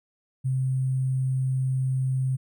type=tone with sample-and-hold; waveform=sine; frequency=130.81 Hz; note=C3; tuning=in tune; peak=-22 dBFS; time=0.44-2.37 s; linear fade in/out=20 ms; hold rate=8820 Hz; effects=none